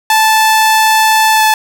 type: tone with pitch glide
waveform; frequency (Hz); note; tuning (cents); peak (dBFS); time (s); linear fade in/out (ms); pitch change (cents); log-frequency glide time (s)
sawtooth; 876 to 868.9; A5 to A5; -8 to -22; -3; 0.1-1.54; 2; -14; 1.34-1.42
effects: none